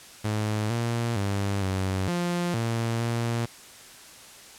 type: tone with pitch steps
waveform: sawtooth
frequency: 106.9 / 117.4 / 99.8 / 94.9 / 175 / 115.2 / 117.1 Hz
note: A2 / A#2 / G2 / F#2 / F3 / A#2 / A#2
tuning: -49 / +13 / +32 / +44 / +4 / -20 / +8 cents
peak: -21 dBFS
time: 0.24-3.46 s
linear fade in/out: 10 ms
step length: 460 ms
effects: white hiss -47 dBFS RMS until 4.58 s + low-pass 10000 Hz 12 dB/octave

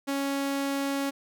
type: tone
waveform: sawtooth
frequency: 277.2 Hz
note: C#4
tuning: in tune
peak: -23 dBFS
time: 0.07-1.11 s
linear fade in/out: 20 ms
effects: none

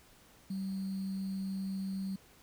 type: tone with sample-and-hold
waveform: sine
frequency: 192.4 Hz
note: G3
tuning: 32 cents flat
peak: -34 dBFS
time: 0.5-2.16 s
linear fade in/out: 5 ms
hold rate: 4410 Hz
effects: pink hiss -61 dBFS RMS until 2.42 s

